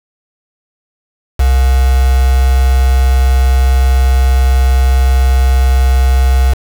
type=tone with quantisation; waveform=sine; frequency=64.8 Hz; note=C2; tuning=16 cents flat; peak=-6 dBFS; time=1.39-6.54 s; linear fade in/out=10 ms; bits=3; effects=none